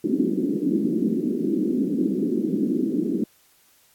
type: band-pass noise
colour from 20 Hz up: white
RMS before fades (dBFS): -23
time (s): 0.04-3.24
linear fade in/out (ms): 5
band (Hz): 190 to 360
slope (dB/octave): 48
effects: white hiss -59 dBFS RMS until 3.94 s + AAC 64 kbps